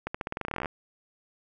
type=accelerating click train; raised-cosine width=0.5 ms; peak=-16 dBFS; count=18; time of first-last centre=0.07-0.658 s; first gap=75 ms; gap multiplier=0.89; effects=none

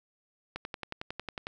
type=click train; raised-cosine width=0.3 ms; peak=-20 dBFS; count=11; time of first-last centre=0.56-1.469 s; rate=11 Hz; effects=none

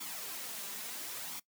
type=noise with flanger; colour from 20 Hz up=white; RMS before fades=-42 dBFS; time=0-1.4 s; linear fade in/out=10 ms; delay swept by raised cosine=0.88 to 5.08 ms; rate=0.73 Hz; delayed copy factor=+0.5; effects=noise-tail reverb RT60 0.1 s tail -20 dB re dry + high-pass 150 Hz 12 dB/octave

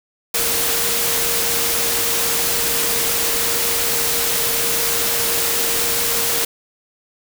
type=tone in noise; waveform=sine; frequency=466.2 Hz; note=A#4; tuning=in tune; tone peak=-29 dBFS; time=0.34-6.45 s; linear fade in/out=5 ms; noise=white; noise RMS=-19 dBFS; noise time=0.34-6.45 s; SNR=-13 dB; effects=none

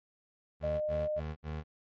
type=tone bursts; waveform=25% pulse; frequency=77.5 Hz; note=D#2; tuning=6 cents flat; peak=-32 dBFS; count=4; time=0.6-1.638 s; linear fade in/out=50 ms; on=210 ms; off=66 ms
type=tone; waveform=sine; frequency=609 Hz; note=D#5; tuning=37 cents flat; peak=-30 dBFS; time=0.63-1.2 s; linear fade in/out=10 ms
effects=low-pass 3000 Hz 12 dB/octave + MP3 48 kbps

